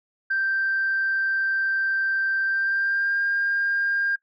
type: tone with pitch glide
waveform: sine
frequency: 1568 to 1605.6 Hz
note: G6 to G6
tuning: 0 to +41 cents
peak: -20 dBFS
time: 0.3-4.16 s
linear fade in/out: 10 ms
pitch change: +41 cents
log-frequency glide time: 2.44-3.22 s
effects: noise-tail reverb RT60 0.1 s tail -18 dB re dry + tanh soft clip ceiling -16 dBFS